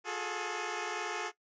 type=tone cluster; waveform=10% pulse; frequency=358.1 / 416.9 / 438.4 Hz; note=F4 / G#4 / A4; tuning=+43 / +7 / -6 cents; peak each=-31 dBFS; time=0.04-1.32 s; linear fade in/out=50 ms; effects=noise-tail reverb RT60 0.1 s tail -17 dB re dry + resampled to 16000 Hz